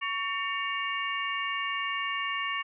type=harmonic tone with a mistuned harmonic; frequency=560 Hz; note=C#5; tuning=18 cents sharp; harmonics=2 / 3 / 4 / 5; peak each=-33 / -35 / -35 / -35 dBFS; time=0.01-2.63 s; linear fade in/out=20 ms; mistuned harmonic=3; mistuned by=+130 cents; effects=none